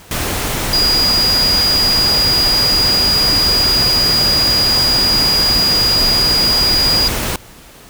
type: tone in noise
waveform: sine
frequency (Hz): 4875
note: D#8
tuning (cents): -36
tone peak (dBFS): -11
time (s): 0.73-7.08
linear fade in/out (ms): 2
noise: pink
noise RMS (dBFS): -19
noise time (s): 0.11-7.36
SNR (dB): +5
effects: pink hiss -40 dBFS RMS until 7.89 s